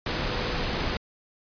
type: tone in noise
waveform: sine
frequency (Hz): 493.9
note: B4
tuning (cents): 0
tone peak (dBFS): -37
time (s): 0.26-0.78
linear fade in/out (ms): 2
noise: pink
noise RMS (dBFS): -28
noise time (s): 0.06-0.97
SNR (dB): -12
effects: resampled to 11025 Hz